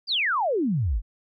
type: exponential sweep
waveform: sine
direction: down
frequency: 4978 to 41.27 Hz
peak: -21 dBFS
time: 0.07-1.02 s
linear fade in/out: 50 ms
effects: none